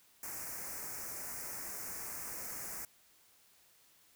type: band-stop noise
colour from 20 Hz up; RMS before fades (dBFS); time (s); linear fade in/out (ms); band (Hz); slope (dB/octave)
white; -43; 0.23-2.85; 2; 2300 to 5300; 48
effects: white hiss -66 dBFS RMS until 4.15 s

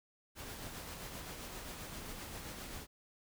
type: noise with tremolo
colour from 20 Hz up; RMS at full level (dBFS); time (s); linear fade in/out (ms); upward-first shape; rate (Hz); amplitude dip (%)
pink; -45; 0.35-2.87; 50; sine; 7.6; 30
effects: none

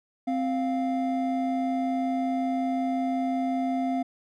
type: tone pair together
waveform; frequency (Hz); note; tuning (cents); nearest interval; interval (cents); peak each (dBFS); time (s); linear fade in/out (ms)
triangle; 261.3 / 698.5; C4 / F5; -2 / 0; octave + perfect fourth; 1702; -24 / -27; 0.27-4.03; 10
effects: none

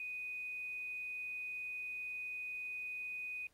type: tone with quantisation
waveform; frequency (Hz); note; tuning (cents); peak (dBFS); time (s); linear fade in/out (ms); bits
sine; 2489; D#7; 0; -40; 0-3.47; 2; 11
effects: pink hiss -75 dBFS RMS until 3.53 s + AAC 48 kbps

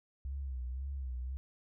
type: tone with vibrato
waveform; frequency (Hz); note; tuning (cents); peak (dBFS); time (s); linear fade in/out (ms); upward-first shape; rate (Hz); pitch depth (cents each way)
sine; 65.41; C2; 0; -36; 0.25-1.37; 0; sine; 1.9; 100
effects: none

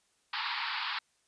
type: band-pass noise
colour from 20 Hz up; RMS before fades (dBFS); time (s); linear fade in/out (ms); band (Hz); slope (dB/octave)
pink; -35; 0.33-0.99; 5; 840 to 4800; 96
effects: white hiss -72 dBFS RMS until 1.27 s + resampled to 22050 Hz

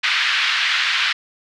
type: band-pass noise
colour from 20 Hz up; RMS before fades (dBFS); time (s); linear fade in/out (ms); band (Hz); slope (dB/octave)
pink; -19; 0.03-1.13; 10; 1500 to 4000; 24
effects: none

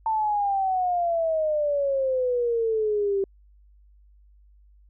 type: exponential sweep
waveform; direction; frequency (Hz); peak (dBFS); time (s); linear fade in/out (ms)
sine; down; 894 to 387.6; -21; 0.06-3.24; 2
effects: added 50 Hz sine -52 dBFS peak until 4.89 s

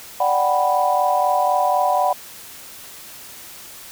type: chord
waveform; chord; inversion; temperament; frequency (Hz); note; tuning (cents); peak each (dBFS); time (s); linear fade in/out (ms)
sine; G major seventh; second; equal; 587.3 / 740 / 784 / 987.8; D5 / F#5 / G5 / B5; 0 / 0 / 0 / 0; -22 / -18 / -24 / -21; 0.2-2.13; 5
effects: white hiss -39 dBFS RMS until 3.91 s

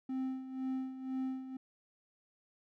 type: tone with tremolo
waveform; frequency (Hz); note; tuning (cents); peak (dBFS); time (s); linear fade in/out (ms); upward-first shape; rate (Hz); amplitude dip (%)
triangle; 261.6; C4; 0; -31; 0.09-1.57; 5; sine; 2; 70
effects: none

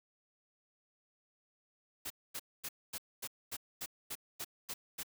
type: noise bursts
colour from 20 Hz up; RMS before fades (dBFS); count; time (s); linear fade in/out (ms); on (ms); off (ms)
white; -41; 11; 2.05-5.033; 10; 53; 240
effects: none

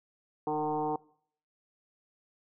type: tone with frequency modulation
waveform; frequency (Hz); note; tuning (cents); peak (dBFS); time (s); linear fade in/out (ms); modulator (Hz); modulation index
sine; 609; D#5; -37; -28; 0.47-0.96; 2; 152; 2.3
effects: noise-tail reverb RT60 0.6 s tail -23 dB re dry

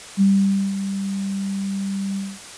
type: tone with ADSR envelope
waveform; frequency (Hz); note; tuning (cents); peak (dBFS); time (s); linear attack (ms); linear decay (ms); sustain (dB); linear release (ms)
sine; 196; G3; 0; -11; 0.17-2.39; 43; 520; -11; 220
effects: white hiss -38 dBFS RMS until 2.57 s + resampled to 22050 Hz

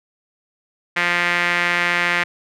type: tone with band-pass filter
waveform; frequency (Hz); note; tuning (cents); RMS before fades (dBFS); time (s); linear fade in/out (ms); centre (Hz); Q
sawtooth; 174.61; F3; 0; -19; 0.96-2.24; 10; 2000; 2.9
effects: none

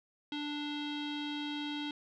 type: tone with low-pass filter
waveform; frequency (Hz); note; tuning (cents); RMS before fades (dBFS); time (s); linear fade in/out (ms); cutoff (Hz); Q
square; 293.7; D4; 0; -38; 0.32-1.91; 2; 3500; 7.6
effects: none

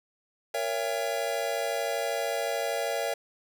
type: chord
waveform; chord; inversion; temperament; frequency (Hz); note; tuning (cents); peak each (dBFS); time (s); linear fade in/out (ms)
square; A# diminished seventh; none; just; 466.2 / 559.4 / 671.3 / 805.5; A#4 / C#5 / E5 / G5; 0 / +16 / +31 / +47; -35 / -33 / -33 / -37; 0.54-3.14; 5
effects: none

